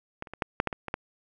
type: clicks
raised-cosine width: 0.5 ms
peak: -19 / -30 / -23 / -11 / -7 / -11 / -18 / -19 / -13 dBFS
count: 9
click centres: 0.224 / 0.272 / 0.336 / 0.422 / 0.601 / 0.673 / 0.728 / 0.883 / 0.941 s
effects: none